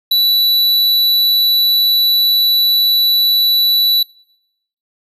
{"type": "tone", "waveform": "square", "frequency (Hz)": 3951, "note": "B7", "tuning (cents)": 0, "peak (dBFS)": -10, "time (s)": [0.11, 4.03], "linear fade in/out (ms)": 5, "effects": ["noise-tail reverb RT60 0.8 s tail -25 dB re dry", "resampled to 32000 Hz"]}